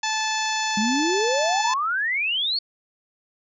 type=harmonic tone; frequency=872 Hz; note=A5; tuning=16 cents flat; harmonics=1 / 2 / 3 / 4 / 5 / 6 / 7 / 8; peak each=-26 / -29 / -31 / -32 / -33 / -34 / -34 / -35 dBFS; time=0.03-1.74 s; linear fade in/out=5 ms
type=exponential sweep; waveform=sine; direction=up; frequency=200 to 4520 Hz; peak=-21 dBFS; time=0.77-2.59 s; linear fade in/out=5 ms
effects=none